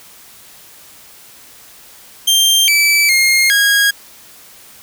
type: tone with pitch steps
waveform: sawtooth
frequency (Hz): 3169 / 2310 / 2134 / 1640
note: G7 / D7 / C7 / G#6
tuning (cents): +18 / -29 / +34 / -22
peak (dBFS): -6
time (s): 2.27-3.91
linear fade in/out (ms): 10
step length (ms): 410
effects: white hiss -41 dBFS RMS until 4.82 s